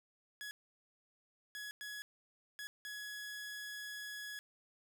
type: tone bursts at uneven times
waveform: sawtooth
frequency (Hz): 1682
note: G#6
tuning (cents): +22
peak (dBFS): -40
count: 5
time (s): 0.41-0.51 / 1.55-1.71 / 1.81-2.02 / 2.59-2.67 / 2.85-4.39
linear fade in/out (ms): 0
effects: none